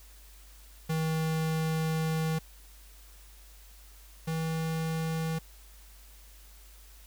square tone pair in turn, 159.6 / 161.36 Hz, D#3 / E3, +44 / -37 cents, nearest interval unison, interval 19 cents, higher second, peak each -28 / -30 dBFS, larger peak first, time 0.89-2.39 / 4.27-5.39 s, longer first, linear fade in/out 10 ms, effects added 50 Hz sine -51 dBFS peak until 7.06 s + white hiss -57 dBFS RMS until 7.06 s

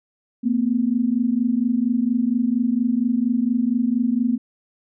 sine tone pair together, 228.4 / 252.7 Hz, A#3 / B3, -35 / +40 cents, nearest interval major second, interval 175 cents, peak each -20 dBFS, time 0.43-4.38 s, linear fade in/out 20 ms, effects none

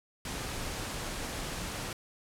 pink noise, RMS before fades -37 dBFS, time 0.25-1.93 s, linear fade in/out 2 ms, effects low-pass 11000 Hz 12 dB/octave

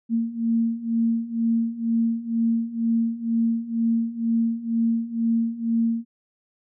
sine beating tone pair, 228.1 / 230.2 Hz, A#3 / A#3, -37 / -22 cents, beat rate 2.1 Hz, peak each -25 / -22 dBFS, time 0.09-6.05 s, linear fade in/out 50 ms, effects none

